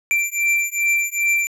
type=beating tone pair; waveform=square; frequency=2351 / 2353.5 Hz; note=D7 / D7; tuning=+1 / +3 cents; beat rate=2.5 Hz; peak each=-21 / -21 dBFS; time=0.11-1.47 s; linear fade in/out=0 ms; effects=low-pass 12000 Hz 12 dB/octave